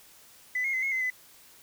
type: tone with pitch steps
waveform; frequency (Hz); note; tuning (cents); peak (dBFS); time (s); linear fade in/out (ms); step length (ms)
sine; 2003 / 2150 / 2047 / 2167 / 2054 / 2010; B6 / C7 / C7 / C#7 / C7 / B6; +24 / +47 / -38 / -40 / -33 / +30; -25; 0.55-1.102; 5; 92
effects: tanh soft clip ceiling -22 dBFS + white hiss -55 dBFS RMS until 1.62 s